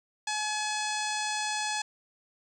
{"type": "harmonic tone with a mistuned harmonic", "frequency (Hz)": 850, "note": "G#5", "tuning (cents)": 40, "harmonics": [1, 2, 3, 4, 5, 6, 7, 8, 9, 10], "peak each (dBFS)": [-33, -36, -38, -39, -40, -41, -41, -42, -43, -43], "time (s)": [0.27, 1.82], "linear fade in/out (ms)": 5, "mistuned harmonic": 6, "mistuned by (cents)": -44, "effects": ["10-bit"]}